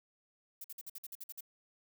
violet noise bursts, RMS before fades -45 dBFS, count 10, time 0.61-1.408 s, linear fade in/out 5 ms, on 33 ms, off 52 ms, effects none

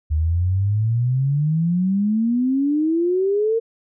sine exponential sweep, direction up, 74.9 to 462.9 Hz, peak -16 dBFS, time 0.1-3.6 s, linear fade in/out 20 ms, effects none

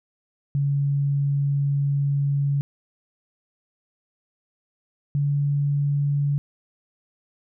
sine tone pair in turn, 141.1 / 143.07 Hz, C#3 / D3, +31 / -45 cents, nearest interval unison, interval 24 cents, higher second, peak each -19 dBFS, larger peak neither, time 0.55-2.61 / 5.15-6.38 s, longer first, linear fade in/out 0 ms, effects none

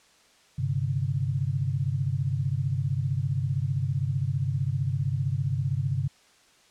sine chord, G suspended fourth, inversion none, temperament equal with one note detuned, 98 / 131.49 / 146.83 Hz, G2 / C3 / D3, 0 / +9 / 0 cents, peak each -30 / -27 / -30 dBFS, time 0.58-6.08 s, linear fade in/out 10 ms, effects white hiss -59 dBFS RMS until 6.7 s + low-pass 7000 Hz 12 dB/octave

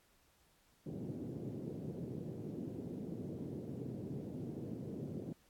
pink band-pass noise, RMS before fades -44 dBFS, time 0.86-5.33 s, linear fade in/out 5 ms, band 120 to 420 Hz, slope 24 dB/octave, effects pink hiss -71 dBFS RMS until 5.49 s + AAC 64 kbps

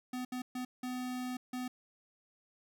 square tone bursts at uneven times, 251.5 Hz, B3, 32 cents sharp, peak -37 dBFS, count 5, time 0.13-0.25 / 0.32-0.42 / 0.55-0.65 / 0.83-1.37 / 1.53-1.68 s, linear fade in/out 5 ms, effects none

